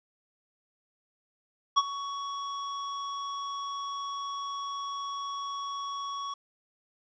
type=tone with ADSR envelope; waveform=square; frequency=1119 Hz; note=C#6; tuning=16 cents sharp; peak=-18 dBFS; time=1.76-6.34 s; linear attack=19 ms; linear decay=39 ms; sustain=-16 dB; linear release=6 ms; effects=resampled to 16000 Hz + 10-bit